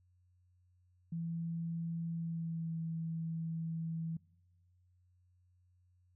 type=tone with pitch glide; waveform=sine; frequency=166.6 to 163.45 Hz; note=E3 to E3; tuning=+19 to -14 cents; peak=-36 dBFS; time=1.12-4.17 s; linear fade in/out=5 ms; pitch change=-33 cents; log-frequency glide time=2.12-2.78 s; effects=noise-tail reverb RT60 1.0 s tail -24 dB re dry + added 90 Hz sine -67 dBFS peak until 6.15 s